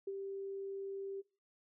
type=tone with ADSR envelope; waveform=sine; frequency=392 Hz; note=G4; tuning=in tune; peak=-36 dBFS; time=0.07-1.22 s; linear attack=6 ms; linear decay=40 ms; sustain=-4 dB; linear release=23 ms; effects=noise-tail reverb RT60 0.3 s tail -20 dB re dry